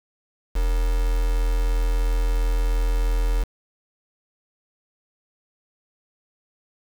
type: tone with quantisation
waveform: sine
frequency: 41.51 Hz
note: E1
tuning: 13 cents sharp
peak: -18 dBFS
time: 0.55-3.44 s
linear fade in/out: 10 ms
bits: 5
effects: none